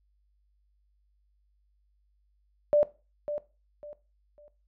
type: tone with echo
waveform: sine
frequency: 590 Hz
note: D5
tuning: 8 cents sharp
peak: -18 dBFS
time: 2.73-2.83 s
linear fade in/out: 0 ms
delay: 550 ms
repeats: 3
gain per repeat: -11 dB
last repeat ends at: 4.48 s
effects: noise-tail reverb RT60 0.3 s tail -17 dB re dry + added 50 Hz sine -66 dBFS peak until 4.67 s